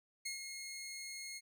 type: tone with ADSR envelope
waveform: 15% pulse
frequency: 2156 Hz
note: C#7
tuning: 49 cents flat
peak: -32 dBFS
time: 0.25-1.41 s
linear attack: 10 ms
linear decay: 120 ms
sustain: -6 dB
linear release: 40 ms
effects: none